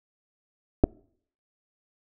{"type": "clicks", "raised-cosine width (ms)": 2, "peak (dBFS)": -5, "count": 2, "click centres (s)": [0.838, 0.841], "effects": ["noise-tail reverb RT60 0.6 s tail -26 dB re dry"]}